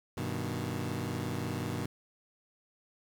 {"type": "chord", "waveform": "20% pulse", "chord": "G augmented", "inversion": "none", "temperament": "equal", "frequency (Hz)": [98, 123.47, 155.56], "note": ["G2", "B2", "D#3"], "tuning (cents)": [0, 0, 0], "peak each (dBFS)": [-33, -32, -34], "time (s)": [0.17, 1.86], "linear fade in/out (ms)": 5, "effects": ["10-bit"]}